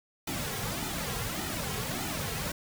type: noise with flanger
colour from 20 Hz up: pink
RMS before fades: -34 dBFS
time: 0.27-2.52 s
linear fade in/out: 5 ms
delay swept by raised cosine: 1.8 to 3.4 ms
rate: 1.7 Hz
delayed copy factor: -0.7
effects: none